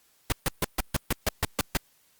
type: noise bursts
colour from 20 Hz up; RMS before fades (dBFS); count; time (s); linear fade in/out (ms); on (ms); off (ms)
pink; -24; 10; 0.3-1.77; 0; 21; 140
effects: white hiss -64 dBFS RMS until 2.19 s + Opus 48 kbps